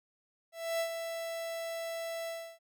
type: tone with ADSR envelope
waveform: 45% pulse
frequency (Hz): 663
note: E5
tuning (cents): +10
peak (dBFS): -29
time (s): 0.52-2.59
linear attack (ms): 280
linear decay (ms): 80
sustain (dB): -7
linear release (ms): 310
effects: none